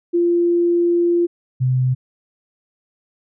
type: tone pair in turn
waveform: sine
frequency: 345.4 / 128.19 Hz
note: F4 / C3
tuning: -19 / -35 cents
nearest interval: octave + perfect fourth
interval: 1716 cents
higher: first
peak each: -13 / -14 dBFS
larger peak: first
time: 0.13-1.27 / 1.6-1.95 s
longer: first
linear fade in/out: 20 ms
effects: none